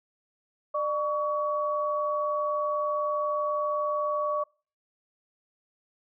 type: tone pair together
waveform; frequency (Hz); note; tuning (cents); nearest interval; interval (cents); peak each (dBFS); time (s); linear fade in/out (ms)
sine; 598.8 / 1128; D5 / C#6; +33 / +30; major seventh; 1097; -28; 0.74-4.44; 10
effects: noise-tail reverb RT60 0.4 s tail -25 dB re dry